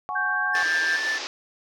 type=chord; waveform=sine; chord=F# suspended second; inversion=none; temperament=just; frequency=740 / 832.5 / 1110 Hz; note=F#5 / G#5 / C#6; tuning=0 / +4 / +2 cents; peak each=-32 / -32 / -30 dBFS; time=0.09-0.63 s; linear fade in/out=0 ms
type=tone with pitch glide; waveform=sine; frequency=1568 to 1595.4 Hz; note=G6 to G6; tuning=0 to +30 cents; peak=-23 dBFS; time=0.15-0.97 s; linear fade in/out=10 ms; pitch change=+30 cents; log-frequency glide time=0.29-0.72 s
type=tone with tremolo; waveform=triangle; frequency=1760 Hz; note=A6; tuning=in tune; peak=-21 dBFS; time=0.53-1.19 s; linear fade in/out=20 ms; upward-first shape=sine; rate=5.7 Hz; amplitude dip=30%
type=band-pass noise; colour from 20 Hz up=white; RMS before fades=-33 dBFS; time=0.55-1.27 s; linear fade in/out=0 ms; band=280 to 5900 Hz; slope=48 dB/octave
effects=none